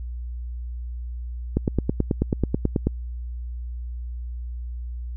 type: click train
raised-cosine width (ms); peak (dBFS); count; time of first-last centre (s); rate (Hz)
3; -7; 13; 1.57-2.87; 9.23
effects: added 60 Hz sine -29 dBFS peak until 5.16 s